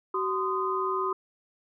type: tone cluster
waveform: sine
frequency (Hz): 379.1 / 1031 / 1238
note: F#4 / C6 / D#6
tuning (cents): +42 / -26 / -9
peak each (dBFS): -30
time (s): 0.14-1.13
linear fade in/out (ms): 5
effects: none